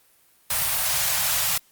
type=band-stop noise; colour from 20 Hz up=white; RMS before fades=-23 dBFS; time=0.5-1.58 s; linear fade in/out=5 ms; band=170 to 550 Hz; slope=48 dB/octave; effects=white hiss -59 dBFS RMS until 1.71 s + Opus 32 kbps